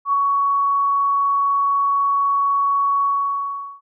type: tone with ADSR envelope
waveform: sine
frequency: 1119 Hz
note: C#6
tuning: 16 cents sharp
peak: -13 dBFS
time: 0.05-3.81 s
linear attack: 79 ms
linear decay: 10 ms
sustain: -2 dB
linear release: 770 ms
effects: none